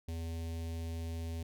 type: tone with notch filter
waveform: square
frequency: 82.5 Hz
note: E2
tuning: 2 cents sharp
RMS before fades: -39 dBFS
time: 0.08-1.43 s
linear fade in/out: 5 ms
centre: 1300 Hz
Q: 0.77
effects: none